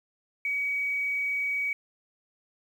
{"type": "tone with quantisation", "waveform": "sine", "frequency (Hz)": 2264, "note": "C#7", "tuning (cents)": 36, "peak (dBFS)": -26, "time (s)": [0.45, 1.73], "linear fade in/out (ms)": 2, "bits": 9, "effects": []}